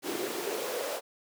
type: noise with high-pass filter sweep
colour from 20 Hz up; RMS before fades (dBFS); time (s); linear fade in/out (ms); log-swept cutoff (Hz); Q
pink; -34; 0.02-1.01; 50; 310 to 560; 4.9
effects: none